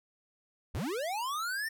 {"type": "linear sweep", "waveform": "square", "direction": "up", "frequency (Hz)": [45.75, 1835], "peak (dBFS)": -33, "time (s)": [0.74, 1.69], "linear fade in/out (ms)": 10, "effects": []}